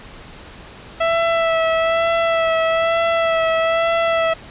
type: tone with vibrato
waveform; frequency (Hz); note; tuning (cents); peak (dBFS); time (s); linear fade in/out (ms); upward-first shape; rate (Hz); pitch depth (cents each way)
sawtooth; 659.3; E5; 0; -11; 1-4.34; 10; sine; 1.1; 23
effects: pink hiss -39 dBFS RMS until 4.5 s + resampled to 8000 Hz